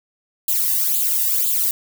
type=noise with flanger; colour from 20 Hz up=violet; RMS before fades=-19 dBFS; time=0.48-1.71 s; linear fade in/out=2 ms; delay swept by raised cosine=0.26 to 1.1 ms; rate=2 Hz; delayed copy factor=+0.95; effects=none